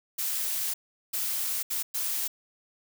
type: noise bursts at uneven times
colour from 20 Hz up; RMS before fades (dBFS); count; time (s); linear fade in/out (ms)
blue; -30; 4; 0.18-0.74 / 1.13-1.63 / 1.7-1.83 / 1.94-2.28; 10
effects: none